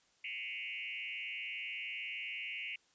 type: tone with frequency modulation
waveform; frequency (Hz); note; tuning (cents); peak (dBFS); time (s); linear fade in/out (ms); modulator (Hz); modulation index
sine; 2489; D#7; 0; -39; 0.24-2.76; 5; 113; 3.5
effects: white hiss -71 dBFS RMS until 2.94 s + resampled to 16000 Hz